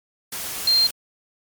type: tone in noise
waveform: sine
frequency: 4186 Hz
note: C8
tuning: in tune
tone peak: -14 dBFS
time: 0.67-0.87 s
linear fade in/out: 5 ms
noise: white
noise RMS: -30 dBFS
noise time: 0.32-0.91 s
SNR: +13 dB
effects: MP3 96 kbps